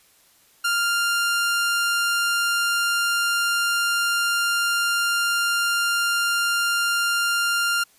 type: tone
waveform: sawtooth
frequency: 1396.9 Hz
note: F6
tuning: in tune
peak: -16 dBFS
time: 0.64-7.84 s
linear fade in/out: 10 ms
effects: white hiss -57 dBFS RMS until 7.98 s + resampled to 32000 Hz